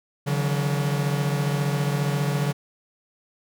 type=tone cluster; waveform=45% pulse; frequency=142.2 / 157 / 184.2 Hz; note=C#3 / D#3 / F#3; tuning=+45 / +16 / -7 cents; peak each=-23 / -30 / -30 dBFS; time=0.26-2.53 s; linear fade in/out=20 ms; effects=none